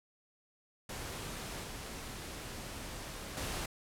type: noise with level steps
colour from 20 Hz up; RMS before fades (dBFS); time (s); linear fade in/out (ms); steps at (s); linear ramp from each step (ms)
pink; -42 / -44 / -38; 0.89-3.66; 5; 1.63 / 3.37; 2
effects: low-pass 12000 Hz 12 dB/octave